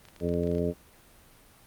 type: clicks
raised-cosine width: 0.2 ms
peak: -32 dBFS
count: 11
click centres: 0.053 / 0.086 / 0.163 / 0.202 / 0.29 / 0.339 / 0.435 / 0.473 / 0.515 / 0.551 / 0.583 s
type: harmonic tone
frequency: 86.1 Hz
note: F2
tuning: 24 cents flat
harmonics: 1 / 2 / 3 / 4 / 5 / 6 / 7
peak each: -34 / -31 / -33 / -35 / -30 / -41 / -34 dBFS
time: 0.2-0.74 s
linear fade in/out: 50 ms
effects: pink hiss -56 dBFS RMS until 1.66 s + Opus 32 kbps